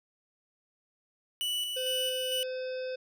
45% pulse tone with tremolo, 2960 Hz, F#7, in tune, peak -29 dBFS, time 1.41-2.43 s, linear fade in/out 0 ms, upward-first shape square, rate 2.2 Hz, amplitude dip 35%
harmonic tone, 513 Hz, C5, 34 cents flat, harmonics 1 / 3 / 5 / 7 / 9 / 10, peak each -33 / -47 / -48 / -53 / -56 / -51 dBFS, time 1.76-2.96 s, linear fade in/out 10 ms
effects none

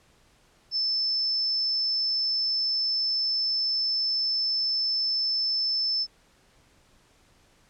sine tone, 5274 Hz, E8, in tune, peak -23 dBFS, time 0.71-6.07 s, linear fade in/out 50 ms, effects pink hiss -61 dBFS RMS until 7.69 s + low-pass 9000 Hz 12 dB/octave

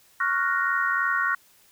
sine chord, Gb major seventh, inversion second, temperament equal, 1108.7 / 1396.9 / 1480 / 1864.7 Hz, Db6 / F6 / Gb6 / Bb6, 0 / 0 / 0 / 0 cents, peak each -27 dBFS, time 0.2-1.35 s, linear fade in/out 5 ms, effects white hiss -58 dBFS RMS until 1.71 s

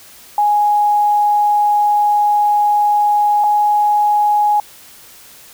sine tone pair in turn, 830.6 / 833.5 Hz, G#5 / G#5, 0 / +6 cents, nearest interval unison, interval 6 cents, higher second, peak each -10 dBFS, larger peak neither, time 0.38-3.44 / 3.44-4.6 s, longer first, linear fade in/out 2 ms, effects white hiss -41 dBFS RMS until 5.53 s

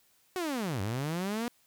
sawtooth linear two-way sweep, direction down then up, 378.7 to 92.5 to 244.3 Hz, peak -27 dBFS, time 0.36-1.48 s, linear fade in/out 0 ms, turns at 0.81 s, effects white hiss -67 dBFS RMS until 1.66 s

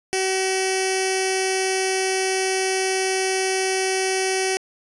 10% pulse tone with notch filter, 379.4 Hz, F#4, 43 cents sharp, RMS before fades -22 dBFS, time 0.13-4.57 s, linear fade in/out 0 ms, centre 1200 Hz, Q 0.6, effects resampled to 24000 Hz

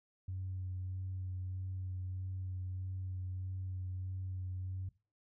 sine tone with vibrato, 92.9 Hz, F#2, 7 cents sharp, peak -37 dBFS, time 0.28-4.89 s, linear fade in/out 5 ms, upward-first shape sine, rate 1.6 Hz, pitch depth 16 cents each way, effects noise-tail reverb RT60 0.3 s tail -18 dB re dry + tanh soft clip ceiling -33 dBFS

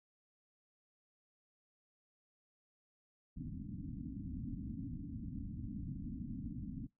white low-pass noise, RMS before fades -44 dBFS, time 3.36-6.87 s, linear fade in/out 10 ms, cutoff 290 Hz, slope 96 dB/octave, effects noise-tail reverb RT60 0.2 s tail -23 dB re dry

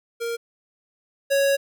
square tone pair in turn, 466.2 / 554.4 Hz, A#4 / C#5, 0 / 0 cents, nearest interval minor third, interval 300 cents, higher second, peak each -26 / -18 dBFS, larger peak second, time 0.2-0.37 / 1.3-1.57 s, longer second, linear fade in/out 20 ms, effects none

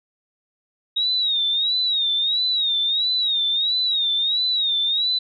sine tone with vibrato, 3766 Hz, A#7, 17 cents sharp, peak -18 dBFS, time 0.96-5.19 s, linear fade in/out 10 ms, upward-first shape sine, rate 1.5 Hz, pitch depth 110 cents each way, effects none

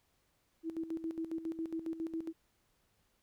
sine tone with tremolo, 325.9 Hz, E4, 20 cents flat, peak -34 dBFS, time 0.63-2.33 s, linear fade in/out 50 ms, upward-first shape square, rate 7.3 Hz, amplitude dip 70%, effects pink hiss -75 dBFS RMS until 3.22 s

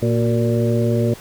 harmonic tone with a mistuned harmonic, 116.54 Hz, A#2, in tune, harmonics 1 / 2 / 3 / 4 / 5, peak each -18 / -21 / -23 / -24 / -25 dBFS, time 0.02-1.14 s, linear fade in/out 5 ms, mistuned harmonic 3, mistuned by +71 cents, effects pink hiss -40 dBFS RMS until 1.2 s

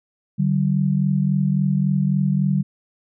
sine tone pair together, 146.83 / 190.45 Hz, D3 / G3, 0 / -50 cents, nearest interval perfect fourth, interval 450 cents, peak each -19 dBFS, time 0.38-2.63 s, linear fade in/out 20 ms, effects none

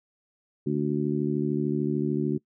harmonic tone, 73.42 Hz, D2, in tune, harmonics 2 / 3 / 4 / 5, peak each -29 / -29 / -29 / -29 dBFS, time 0.66-2.38 s, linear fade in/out 10 ms, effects noise-tail reverb RT60 0.1 s tail -23 dB re dry

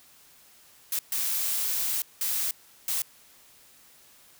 blue noise bursts at uneven times, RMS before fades -28 dBFS, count 4, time 0.92-0.99 / 1.12-2.02 / 2.21-2.51 / 2.88-3.02 s, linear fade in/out 2 ms, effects white hiss -56 dBFS RMS until 4.39 s

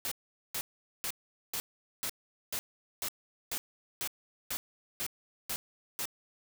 white noise bursts, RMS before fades -35 dBFS, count 13, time 0.05-6.055 s, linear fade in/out 0 ms, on 65 ms, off 430 ms, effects none

